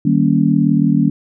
sine chord, Eb dominant seventh, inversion none, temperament just, 155.56 / 194.45 / 233.3 / 280 Hz, Eb3 / G3 / Bb3 / Db4, 0 / -14 / +2 / +18 cents, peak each -16 dBFS, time 0.05-1.1 s, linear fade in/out 5 ms, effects none

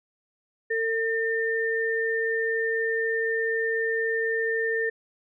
sine tone pair together, 452.1 / 1806 Hz, A4 / A6, +47 / +45 cents, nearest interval 2 octaves, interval 2398 cents, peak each -26 dBFS, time 0.7-4.9 s, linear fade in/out 10 ms, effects none

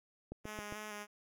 click train, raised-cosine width 2 ms, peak -30 dBFS, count 4, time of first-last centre 0.32-0.724 s, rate 7.43 Hz
5% pulse tone with vibrato, 210.2 Hz, G#3, 21 cents sharp, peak -32 dBFS, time 0.44-1.07 s, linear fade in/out 50 ms, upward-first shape square, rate 3.2 Hz, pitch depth 21 cents each way
effects none

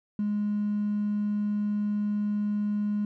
triangle tone with hard clipping, 207.7 Hz, G#3, in tune, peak -25 dBFS, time 0.19-3.05 s, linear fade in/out 2 ms, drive 3 dB, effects none

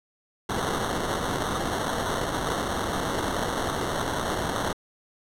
violet noise with sample-and-hold, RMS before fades -28 dBFS, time 0.49-4.73 s, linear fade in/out 5 ms, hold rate 2450 Hz, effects low-pass 12000 Hz 12 dB/octave

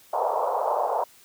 white band-pass noise, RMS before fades -25 dBFS, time 0.13-1.04 s, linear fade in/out 5 ms, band 480 to 1000 Hz, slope 48 dB/octave, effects white hiss -54 dBFS RMS until 1.24 s

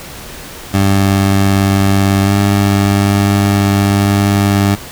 20% pulse tone with pitch glide, 98 to 100.12 Hz, G2 to G2, 0 to +37 cents, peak -4 dBFS, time 0.73-4.76 s, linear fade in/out 20 ms, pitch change +37 cents, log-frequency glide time 2.23-2.33 s, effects pink hiss -30 dBFS RMS until 4.91 s

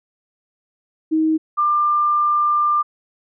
sine tone pair in turn, 316 / 1193.1 Hz, D#4 / D6, +27 / +27 cents, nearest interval octave + major seventh, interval 2300 cents, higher second, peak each -14 dBFS, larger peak neither, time 1.11-1.38 / 1.57-2.83 s, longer second, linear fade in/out 20 ms, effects none

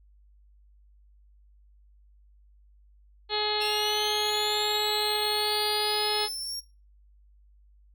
harmonic tone, 421.9 Hz, G#4, 27 cents sharp, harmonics 1 / 2 / 3 / 4 / 5 / 6 / 7 / 8 / 9 / 10, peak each -31 / -32 / -39 / -39 / -40 / -40 / -38 / -34 / -36 / -30 dBFS, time 3.29-6.29 s, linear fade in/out 50 ms
sawtooth linear sweep, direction up, 2680 to 5588 Hz, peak -30 dBFS, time 3.6-6.61 s, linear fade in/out 20 ms
effects noise-tail reverb RT60 0.3 s tail -21 dB re dry + added 50 Hz sine -55 dBFS peak until 7.94 s

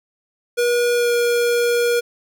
square tone with pitch glide, 481.2 to 477 Hz, B4 to A#4, -45 to +40 cents, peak -16 dBFS, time 0.57-2.01 s, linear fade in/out 20 ms, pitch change -15 cents, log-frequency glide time 0.95-1.12 s, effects none

